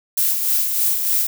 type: noise with tremolo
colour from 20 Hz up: violet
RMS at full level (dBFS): -17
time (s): 0.17-1.27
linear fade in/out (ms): 5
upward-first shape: sine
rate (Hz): 3.3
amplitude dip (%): 45
effects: none